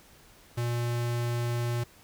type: tone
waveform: square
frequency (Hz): 119.4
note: A#2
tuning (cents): +42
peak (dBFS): -28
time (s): 0.57-1.84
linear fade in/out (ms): 10
effects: pink hiss -56 dBFS RMS until 2.03 s